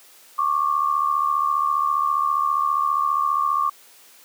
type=tone pair together; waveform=sine; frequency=1100 / 1174.9 Hz; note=C#6 / D6; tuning=-14 / 0 cents; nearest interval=minor second; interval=114 cents; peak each=-21 dBFS; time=0.38-3.7 s; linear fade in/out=10 ms; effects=white hiss -50 dBFS RMS until 4.24 s + high-pass 300 Hz 12 dB/octave